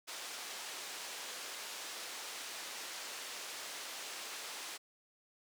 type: low-pass noise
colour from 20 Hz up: white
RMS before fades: -45 dBFS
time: 0.07-4.78 s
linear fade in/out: 20 ms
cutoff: 6600 Hz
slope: 12 dB/octave
effects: high-pass 400 Hz 12 dB/octave